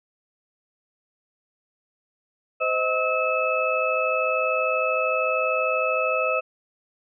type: tone cluster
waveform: sine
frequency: 517 / 630 / 1289 / 2604 Hz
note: C5 / D#5 / E6 / E7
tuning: -21 / +21 / -39 / -22 cents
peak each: -26 dBFS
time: 2.6-6.41 s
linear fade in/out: 20 ms
effects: none